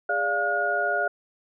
sine tone cluster, 412.4 / 585 / 698 / 1439 Hz, G#4 / D5 / F5 / F#6, -12 / -7 / -1 / -49 cents, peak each -32 / -29 / -27 / -25 dBFS, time 0.09-1.08 s, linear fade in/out 5 ms, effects none

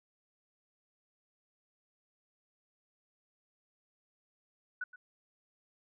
sine tone with echo, 1480 Hz, F#6, in tune, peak -34 dBFS, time 4.81-4.84 s, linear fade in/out 5 ms, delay 120 ms, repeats 1, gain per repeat -15 dB, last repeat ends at 4.96 s, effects none

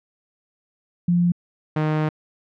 sine / sawtooth tone pair in turn, 174.61 / 154.27 Hz, F3 / D#3, 0 / -14 cents, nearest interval major second, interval 214 cents, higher first, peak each -15 dBFS, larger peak neither, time 1.08-1.32 / 1.76-2.09 s, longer second, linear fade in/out 5 ms, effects low-pass 2000 Hz 12 dB/octave

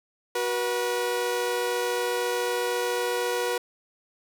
sawtooth tone pair together, 370 / 484 Hz, F#4 / B4, 0 / -35 cents, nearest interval perfect fourth, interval 465 cents, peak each -27 / -22 dBFS, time 0.35-3.58 s, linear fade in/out 5 ms, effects none

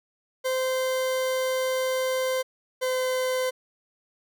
40% pulse tone pair in turn, 518 / 512.9 Hz, C5 / C5, -17 / -35 cents, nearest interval unison, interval 18 cents, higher first, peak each -23 dBFS, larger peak neither, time 0.44-2.43 / 2.81-3.51 s, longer first, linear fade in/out 20 ms, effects none

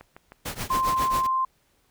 click train, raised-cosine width 0.5 ms, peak -28 dBFS, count 5, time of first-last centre 0.01-0.631 s, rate 6.44 Hz
pink noise with tremolo, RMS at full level -29 dBFS, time 0.45-1.27 s, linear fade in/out 10 ms, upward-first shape triangle, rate 7.4 Hz, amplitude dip 95%
sine tone, 1046.5 Hz, C6, in tune, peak -21 dBFS, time 0.7-1.45 s, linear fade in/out 5 ms
effects pink hiss -66 dBFS RMS until 1.9 s

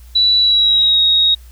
sine tone with pitch glide, 3946 to 3770 Hz, B7 to A#7, -2 to +19 cents, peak -9 dBFS, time 0.15-1.35 s, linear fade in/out 10 ms, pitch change -79 cents, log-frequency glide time 0.39-1 s, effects added 60 Hz sine -36 dBFS peak until 1.51 s + white hiss -50 dBFS RMS until 1.51 s

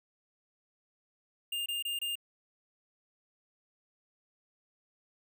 square tone bursts, 2810 Hz, F7, 10 cents sharp, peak -33 dBFS, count 4, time 1.52-2.155 s, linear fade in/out 5 ms, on 140 ms, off 25 ms, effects none

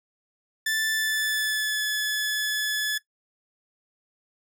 sawtooth tone with pitch glide, 1760 to 1715.8 Hz, A6 to A6, 0 to -44 cents, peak -20 dBFS, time 0.66-2.98 s, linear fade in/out 5 ms, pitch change -44 cents, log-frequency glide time 0.93-1.85 s, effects noise-tail reverb RT60 0.1 s tail -18 dB re dry

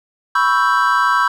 triangle chord, C# half-diminished seventh, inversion third, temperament equal, 987.8 / 1108.7 / 1318.5 / 1568 Hz, B5 / C#6 / E6 / G6, 0 / 0 / 0 / 0 cents, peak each -16 dBFS, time 0.35-1.28 s, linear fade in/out 5 ms, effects none

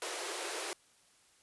pink high-pass noise, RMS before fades -39 dBFS, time 0.02-0.73 s, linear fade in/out 0 ms, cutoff 330 Hz, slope 96 dB/octave, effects white hiss -66 dBFS RMS until 1.42 s + resampled to 24000 Hz

